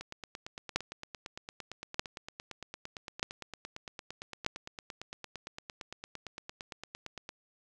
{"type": "two click trains", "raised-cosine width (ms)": 0.2, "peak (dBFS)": [-11, -24], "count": [4, 65], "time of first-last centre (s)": [[0.76, 4.464], [0.01, 7.291]], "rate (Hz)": [0.81, 8.79], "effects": []}